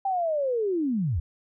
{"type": "linear sweep", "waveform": "sine", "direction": "down", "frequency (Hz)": [794, 66.5], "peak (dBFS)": -23, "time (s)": [0.05, 1.2], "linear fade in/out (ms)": 5, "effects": []}